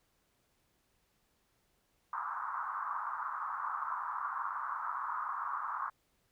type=band-pass noise; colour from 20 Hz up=pink; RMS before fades=-38 dBFS; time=2.13-5.9 s; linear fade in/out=2 ms; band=1000 to 1300 Hz; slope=48 dB/octave; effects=pink hiss -75 dBFS RMS until 6.31 s